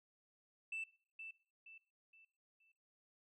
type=tone with echo; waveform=sine; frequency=2653 Hz; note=E7; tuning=10 cents sharp; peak=-39 dBFS; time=0.72-0.84 s; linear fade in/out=5 ms; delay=470 ms; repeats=4; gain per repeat=-8 dB; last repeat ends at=2.72 s; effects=noise-tail reverb RT60 0.5 s tail -21 dB re dry + tanh soft clip ceiling -38 dBFS